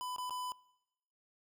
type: tone with dropouts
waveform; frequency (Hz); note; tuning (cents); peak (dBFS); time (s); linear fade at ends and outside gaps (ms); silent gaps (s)
square; 1000; B5; +21; -39; 0.01-0.52; 0; 0.162-0.183 / 0.296-0.307
effects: noise-tail reverb RT60 0.9 s tail -22 dB re dry